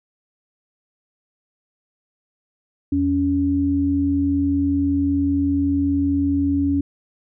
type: tone pair together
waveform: sine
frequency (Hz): 83.3 / 280.6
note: E2 / C#4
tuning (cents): +19 / +21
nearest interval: octave + major sixth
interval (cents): 2102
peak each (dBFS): -24 / -17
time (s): 2.92-6.81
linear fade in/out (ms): 5
effects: none